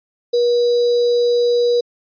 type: tone with sample-and-hold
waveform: sine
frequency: 480.5 Hz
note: B4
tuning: 48 cents flat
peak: -12 dBFS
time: 0.33-1.81 s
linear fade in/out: 10 ms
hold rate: 4410 Hz
effects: resampled to 11025 Hz